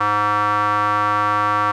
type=tone with band-pass filter; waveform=square; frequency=104.2 Hz; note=G#2; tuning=6 cents sharp; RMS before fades=-18 dBFS; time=0-1.72 s; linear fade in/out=10 ms; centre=1200 Hz; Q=5; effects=none